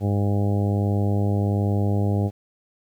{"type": "harmonic tone", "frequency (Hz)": 101.3, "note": "G#2", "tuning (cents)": -43, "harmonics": [1, 2, 3, 4, 5, 6, 7, 8], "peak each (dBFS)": [-20, -26, -30, -32, -34, -36, -37, -38], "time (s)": [0, 2.31], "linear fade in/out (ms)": 50, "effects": ["9-bit"]}